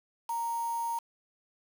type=tone with quantisation; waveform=sine; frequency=930 Hz; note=A#5; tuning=4 cents flat; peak=-30 dBFS; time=0.29-0.99 s; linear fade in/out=5 ms; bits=7; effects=none